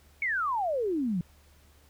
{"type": "exponential sweep", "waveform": "sine", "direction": "down", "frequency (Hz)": [2265, 164.6], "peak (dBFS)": -26, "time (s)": [0.22, 1.21], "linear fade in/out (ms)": 2, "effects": ["added 73 Hz sine -58 dBFS peak until 1.89 s", "pink hiss -62 dBFS RMS until 1.89 s"]}